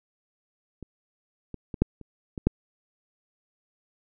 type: clicks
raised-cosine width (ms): 3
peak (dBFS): -26 / -23 / -21 / -6 / -30 / -20 / -6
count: 7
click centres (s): 0.827 / 1.543 / 1.742 / 1.82 / 2.013 / 2.378 / 2.47
effects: none